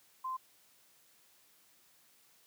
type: tone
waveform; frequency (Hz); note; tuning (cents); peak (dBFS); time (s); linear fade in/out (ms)
sine; 1038; C6; -14; -35; 0.24-0.37; 10
effects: white hiss -66 dBFS RMS until 2.46 s + high-pass 100 Hz 12 dB/octave